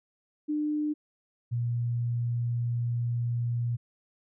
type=tone pair in turn; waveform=sine; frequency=300.4 / 119.21 Hz; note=D4 / A#2; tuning=+39 / +39 cents; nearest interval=octave + major third; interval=1600 cents; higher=first; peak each=-26 dBFS; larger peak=neither; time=0.48-0.94 / 1.51-3.77 s; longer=second; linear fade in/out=20 ms; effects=none